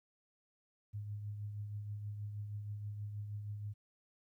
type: tone with tremolo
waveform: sine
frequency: 103.83 Hz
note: G#2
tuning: in tune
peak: -38 dBFS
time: 0.93-3.74 s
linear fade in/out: 20 ms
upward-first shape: triangle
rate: 6.3 Hz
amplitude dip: 45%
effects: 13-bit